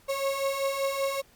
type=beating tone pair; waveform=35% pulse; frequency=544 / 549.2 Hz; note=C#5 / C#5; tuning=-33 / -16 cents; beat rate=5.2 Hz; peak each=-30 / -26 dBFS; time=0.08-1.22 s; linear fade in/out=20 ms; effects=pink hiss -59 dBFS RMS until 1.35 s + MP3 96 kbps